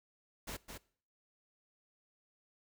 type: noise with echo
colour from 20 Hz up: pink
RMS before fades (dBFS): -43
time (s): 0.47-0.57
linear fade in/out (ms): 10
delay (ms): 210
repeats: 1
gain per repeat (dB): -5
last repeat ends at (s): 0.78
effects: noise-tail reverb RT60 0.5 s tail -21 dB re dry